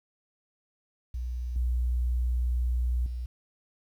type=tone with level steps; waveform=sine; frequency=61 Hz; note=B1; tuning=21 cents flat; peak=-30 / -24 / -31 dBFS; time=1.14-3.26 s; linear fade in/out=5 ms; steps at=1.56 / 3.06 s; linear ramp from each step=2 ms; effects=10-bit